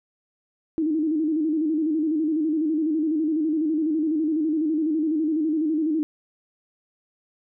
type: tone with vibrato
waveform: sine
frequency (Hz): 311.6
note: D#4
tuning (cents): +3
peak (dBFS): -20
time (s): 0.78-6.03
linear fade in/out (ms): 0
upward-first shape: square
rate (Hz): 12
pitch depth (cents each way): 68
effects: none